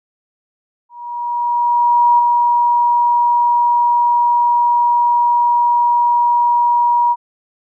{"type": "tone with ADSR envelope", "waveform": "sine", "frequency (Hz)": 957, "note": "A#5", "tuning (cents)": 45, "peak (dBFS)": -7, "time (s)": [0.89, 7.16], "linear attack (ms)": 1300, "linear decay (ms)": 5, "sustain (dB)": -3, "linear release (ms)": 46, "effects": []}